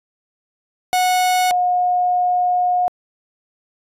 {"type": "tone pair in turn", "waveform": ["45% pulse", "sine"], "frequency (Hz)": [733, 720.4], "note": ["F#5", "F#5"], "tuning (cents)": [-16, -46], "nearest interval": "unison", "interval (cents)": 30, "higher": "first", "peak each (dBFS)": -14, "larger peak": "neither", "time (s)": [[0.93, 1.51], [1.51, 2.88]], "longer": "second", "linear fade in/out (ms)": 0, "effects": ["resampled to 32000 Hz"]}